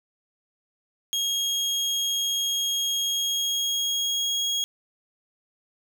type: tone with pitch glide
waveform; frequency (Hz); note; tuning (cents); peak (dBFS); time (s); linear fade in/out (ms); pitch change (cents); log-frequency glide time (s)
30% pulse; 3267 to 3294; G#7 to G#7; -29 to -15; -21; 1.13-4.64; 0; +14; 2.97-4.47
effects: none